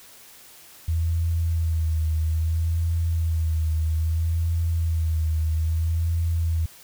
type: tone with vibrato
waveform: sine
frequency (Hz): 81.3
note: E2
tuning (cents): -23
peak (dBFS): -20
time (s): 0.88-6.66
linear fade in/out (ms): 5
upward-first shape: sine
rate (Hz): 0.61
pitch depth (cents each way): 48
effects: white hiss -48 dBFS RMS until 6.83 s